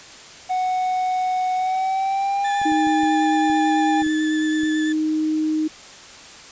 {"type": "tone with pitch glide", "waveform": "triangle", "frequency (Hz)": [740, 807], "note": ["F#5", "G#5"], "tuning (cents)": [0, -50], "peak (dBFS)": -17, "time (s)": [0.49, 4.03], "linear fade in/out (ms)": 20, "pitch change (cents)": 150, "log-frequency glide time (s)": [1.56, 2.51]}
{"type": "tone with vibrato", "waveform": "35% pulse", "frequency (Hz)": 1744, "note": "A6", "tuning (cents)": -16, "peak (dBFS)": -26, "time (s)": [2.44, 4.93], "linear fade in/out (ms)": 10, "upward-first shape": "sine", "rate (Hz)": 9.1, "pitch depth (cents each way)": 20}
{"type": "clicks", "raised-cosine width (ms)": 3, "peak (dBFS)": -26, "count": 8, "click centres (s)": [2.616, 2.72, 2.871, 3.034, 3.5, 4.022, 4.065, 4.634]}
{"type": "tone", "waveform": "sine", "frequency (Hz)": 311.1, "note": "D#4", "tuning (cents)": 0, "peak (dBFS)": -18, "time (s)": [2.65, 5.68], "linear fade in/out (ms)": 10}
{"effects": ["white hiss -41 dBFS RMS until 6.51 s", "resampled to 16000 Hz"]}